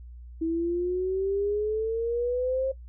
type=exponential sweep; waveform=sine; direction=up; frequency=323 to 537 Hz; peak=-24 dBFS; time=0.41-2.72 s; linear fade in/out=10 ms; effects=noise-tail reverb RT60 0.1 s tail -19 dB re dry + added 60 Hz sine -41 dBFS peak until 2.88 s